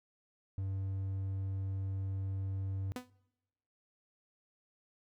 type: tone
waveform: triangle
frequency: 96.5 Hz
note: G2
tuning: 27 cents flat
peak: -32 dBFS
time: 0.58-2.92 s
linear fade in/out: 0 ms
type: tone with exponential decay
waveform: sawtooth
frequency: 250 Hz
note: B3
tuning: 21 cents sharp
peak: -31 dBFS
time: 2.96-3.1 s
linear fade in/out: 1 ms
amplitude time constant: 30 ms
effects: noise-tail reverb RT60 1.0 s tail -26 dB re dry